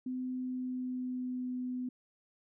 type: tone with pitch glide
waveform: sine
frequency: 254.8 to 251.3 Hz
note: C4 to B3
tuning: -46 to +30 cents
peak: -34 dBFS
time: 0.06-1.89 s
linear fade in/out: 5 ms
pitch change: -24 cents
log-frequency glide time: 0.34-1.55 s
effects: none